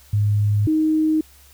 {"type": "tone pair in turn", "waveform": "sine", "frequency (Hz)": [103.83, 312.6], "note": ["G#2", "D#4"], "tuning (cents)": [0, 8], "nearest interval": "octave + perfect fifth", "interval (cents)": 1908, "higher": "second", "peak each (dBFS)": -15, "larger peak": "neither", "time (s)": [[0.13, 0.67], [0.67, 1.21]], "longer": "neither", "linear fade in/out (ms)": 5, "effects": ["added 68 Hz sine -50 dBFS peak until 1.53 s", "white hiss -51 dBFS RMS until 1.53 s"]}